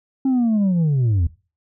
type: linear sweep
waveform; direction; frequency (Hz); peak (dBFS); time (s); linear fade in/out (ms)
sine; down; 271.3 to 77.78; -12; 0.25-1.27; 5
effects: noise-tail reverb RT60 0.3 s tail -19 dB re dry + tanh soft clip ceiling -14 dBFS